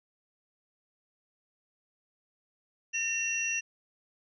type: tone cluster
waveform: sine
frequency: 1814 / 2730 / 5820 Hz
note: A#6 / F7 / F#8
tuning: -48 / -40 / -29 cents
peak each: -39 / -30 / -34 dBFS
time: 2.93-3.61 s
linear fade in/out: 20 ms
effects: none